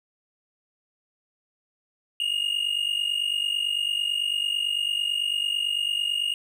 triangle tone pair together, 2825 / 2874 Hz, F7 / F7, +19 / +49 cents, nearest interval unison, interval 30 cents, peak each -25 / -25 dBFS, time 2.2-6.34 s, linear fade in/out 2 ms, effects none

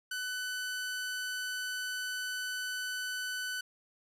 sawtooth tone, 1500 Hz, F#6, 23 cents sharp, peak -31 dBFS, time 0.11-3.61 s, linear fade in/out 5 ms, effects resampled to 32000 Hz + 11-bit

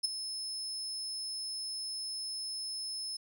35% pulse tone with ADSR envelope, 5220 Hz, E8, 18 cents flat, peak -22 dBFS, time 0.03-3.17 s, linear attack 18 ms, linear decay 13 ms, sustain -12 dB, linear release 8 ms, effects none

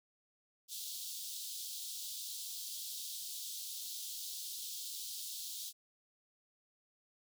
pink high-pass noise, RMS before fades -44 dBFS, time 0.68-5.73 s, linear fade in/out 50 ms, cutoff 3400 Hz, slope 48 dB/octave, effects none

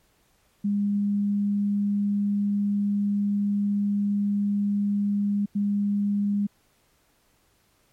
sine tone bursts at uneven times, 203.2 Hz, G#3, 38 cents flat, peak -21 dBFS, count 2, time 0.64-5.46 / 5.55-6.47 s, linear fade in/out 10 ms, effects pink hiss -65 dBFS RMS until 7.92 s + MP3 64 kbps

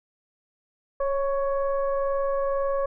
sine tone with frequency modulation, 551 Hz, C#5, 11 cents flat, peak -22 dBFS, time 1-2.86 s, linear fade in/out 5 ms, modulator 562 Hz, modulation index 0.79, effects none

